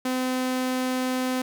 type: tone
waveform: sawtooth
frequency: 255.9 Hz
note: C4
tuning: 38 cents flat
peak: -20 dBFS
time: 0.05-1.42 s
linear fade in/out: 5 ms
effects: none